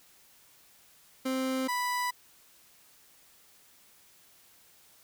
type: tone pair in turn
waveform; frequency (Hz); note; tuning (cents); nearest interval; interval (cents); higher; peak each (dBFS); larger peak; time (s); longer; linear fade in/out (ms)
30% pulse; 261.6 / 987.7; C4 / B5; 0 / 0; octave + major seventh; 2300; second; -26; neither; 1.25-1.68 / 1.68-2.11; neither; 10
effects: white hiss -60 dBFS RMS until 5.03 s